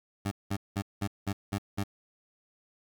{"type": "tone bursts", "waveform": "20% pulse", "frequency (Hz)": 100, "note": "G2", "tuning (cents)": 35, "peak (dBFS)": -24, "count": 7, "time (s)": [0.25, 1.838], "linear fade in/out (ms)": 10, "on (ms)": 64, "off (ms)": 190, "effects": ["10-bit"]}